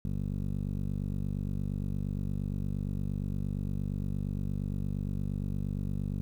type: tone with low-pass filter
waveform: 15% pulse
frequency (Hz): 48.62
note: G1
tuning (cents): -13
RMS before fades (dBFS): -33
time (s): 0.05-6.21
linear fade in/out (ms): 0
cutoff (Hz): 240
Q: 1.6
effects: 10-bit